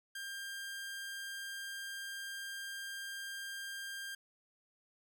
sawtooth tone, 1597 Hz, G6, 32 cents sharp, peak -38 dBFS, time 0.15-4.15 s, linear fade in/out 5 ms, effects none

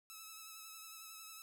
5% pulse tone with vibrato, 1301 Hz, E6, 23 cents flat, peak -39 dBFS, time 0.1-1.42 s, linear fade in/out 0 ms, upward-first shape triangle, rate 11 Hz, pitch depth 32 cents each way, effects none

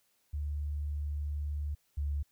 sine tone pair in turn, 73.42 / 72.16 Hz, D2 / D2, 0 / -30 cents, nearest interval unison, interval 30 cents, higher first, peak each -32 / -30 dBFS, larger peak second, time 0.33-1.75 / 1.97-2.23 s, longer first, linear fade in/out 10 ms, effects white hiss -73 dBFS RMS until 2.31 s

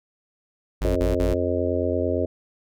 square tone bursts, 51.9 Hz, G#1, in tune, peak -23 dBFS, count 3, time 0.81-1.342 s, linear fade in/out 10 ms, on 150 ms, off 41 ms
harmonic tone, 88.8 Hz, F2, 29 cents sharp, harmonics 1 / 3 / 4 / 5 / 6 / 7, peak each -28 / -28 / -28 / -28 / -28 / -28 dBFS, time 0.84-2.26 s, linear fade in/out 10 ms
effects none

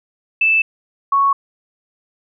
sine tone pair in turn, 2637 / 1108.7 Hz, E7 / C#6, 0 / 0 cents, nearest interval octave + minor third, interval 1500 cents, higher first, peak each -11 dBFS, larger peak neither, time 0.41-0.62 / 1.12-1.33 s, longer neither, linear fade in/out 5 ms, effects none

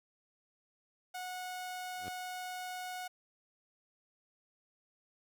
sawtooth tone, 732 Hz, F#5, 19 cents flat, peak -36 dBFS, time 1.14-3.08 s, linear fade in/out 10 ms
10% pulse tone with exponential growth, 92.5 Hz, F#2, in tune, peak -34 dBFS, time 1.95-2.09 s, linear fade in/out 5 ms, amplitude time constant 29 ms
effects none

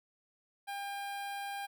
sawtooth tone with notch filter, 801 Hz, G5, 37 cents sharp, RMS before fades -40 dBFS, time 0.67-1.67 s, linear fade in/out 20 ms, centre 6400 Hz, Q 1.4, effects none

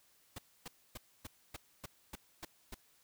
pink noise bursts, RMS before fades -45 dBFS, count 9, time 0.36-2.745 s, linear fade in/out 5 ms, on 25 ms, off 270 ms, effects white hiss -69 dBFS RMS until 3.03 s

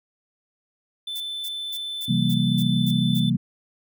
triangle tone, 3525 Hz, A7, 2 cents sharp, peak -27 dBFS, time 1.07-3.3 s, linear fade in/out 5 ms
violet noise bursts, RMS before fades -36 dBFS, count 8, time 1.15-3.2 s, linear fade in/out 10 ms, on 55 ms, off 230 ms
sine chord, C dominant seventh, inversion none, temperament equal with one note detuned, 130.81 / 164.81 / 192.3 / 233.1 Hz, C3 / E3 / G3 / Bb3, 0 / 0 / -33 / 0 cents, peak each -24 dBFS, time 2.08-3.37 s, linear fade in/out 10 ms
effects none

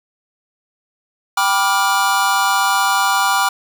square chord, G dominant seventh, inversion none, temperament just, 784 / 980 / 1176 / 1411.2 Hz, G5 / B5 / D6 / F6, 0 / -14 / +2 / +18 cents, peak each -20 dBFS, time 1.37-3.49 s, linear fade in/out 5 ms, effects none

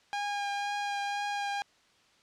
sawtooth tone with vibrato, 812 Hz, G#5, 39 cents flat, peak -27 dBFS, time 0.13-1.62 s, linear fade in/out 0 ms, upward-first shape triangle, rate 2 Hz, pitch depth 15 cents each way, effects white hiss -64 dBFS RMS until 2.22 s + low-pass 5000 Hz 12 dB/octave

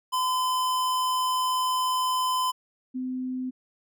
square / sine tone pair in turn, 1019 / 255.7 Hz, C6 / C4, -46 / -40 cents, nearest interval 2 octaves, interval 2394 cents, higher first, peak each -24 / -28 dBFS, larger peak first, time 0.12-2.52 / 2.94-3.51 s, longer first, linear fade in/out 20 ms, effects none

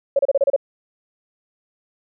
sine tone bursts, 554.4 Hz, C#5, in tune, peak -12 dBFS, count 7, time 0.16-0.563 s, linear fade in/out 5 ms, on 31 ms, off 31 ms, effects none

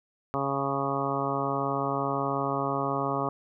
harmonic tone with a mistuned harmonic, 138.5 Hz, C#3, 1 cent flat, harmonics 1 / 2 / 3 / 4 / 5 / 6 / 7 / 8 / 9, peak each -35 / -34 / -34 / -35 / -34 / -36 / -37 / -33 / -35 dBFS, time 0.34-3.29 s, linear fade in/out 0 ms, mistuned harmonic 9, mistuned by -18 cents, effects none

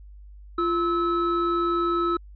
triangle tone pair together, 344.3 / 1300 Hz, F4 / E6, -25 / -24 cents, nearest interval octave + major seventh, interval 2301 cents, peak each -22 dBFS, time 0.58-2.17 s, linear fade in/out 5 ms, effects added 50 Hz sine -42 dBFS peak until 2.35 s + resampled to 11025 Hz

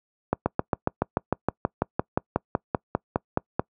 slowing click train, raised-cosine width 1 ms, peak -7 dBFS, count 20, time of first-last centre 0.33-3.595 s, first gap 130 ms, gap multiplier 1.03, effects noise-tail reverb RT60 0.1 s tail -26 dB re dry + high-pass 80 Hz 12 dB/octave

